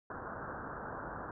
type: low-pass noise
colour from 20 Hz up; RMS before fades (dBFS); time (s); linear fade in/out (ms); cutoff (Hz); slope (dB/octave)
white; -43; 0.1-1.31; 2; 1600; 96
effects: none